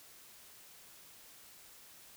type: silence
effects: white hiss -57 dBFS RMS until 2.16 s